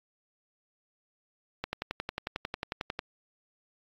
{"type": "click train", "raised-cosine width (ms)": 0.3, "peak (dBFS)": -16, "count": 16, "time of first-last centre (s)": [1.64, 2.991], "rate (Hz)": 11.1, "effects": ["AAC 48 kbps"]}